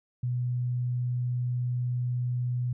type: tone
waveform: sine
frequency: 123.47 Hz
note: B2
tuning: in tune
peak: -26 dBFS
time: 0.23-2.73 s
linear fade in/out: 5 ms
effects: none